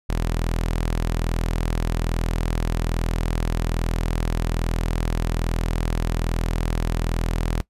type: tone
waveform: sawtooth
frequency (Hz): 41.2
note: E1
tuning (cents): 0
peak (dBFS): -17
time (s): 0.09-7.61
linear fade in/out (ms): 0
effects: noise-tail reverb RT60 0.1 s tail -20 dB re dry + resampled to 32000 Hz